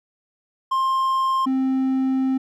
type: tone pair in turn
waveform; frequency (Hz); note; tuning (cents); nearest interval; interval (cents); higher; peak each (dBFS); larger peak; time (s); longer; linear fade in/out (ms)
triangle; 1058 / 263.4; C6 / C4; +19 / +12; 2 octaves; 2407; first; -16; neither; 0.71-1.46 / 1.46-2.38; second; 10
effects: none